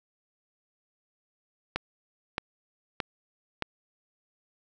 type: click train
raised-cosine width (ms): 0.3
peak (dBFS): -12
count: 4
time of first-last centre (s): 1.76-3.623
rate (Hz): 1.61
effects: none